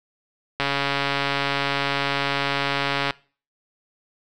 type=click train; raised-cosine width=0.3 ms; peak=-6 dBFS; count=352; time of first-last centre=0.6-3.107 s; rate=140 Hz; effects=noise-tail reverb RT60 0.4 s tail -22 dB re dry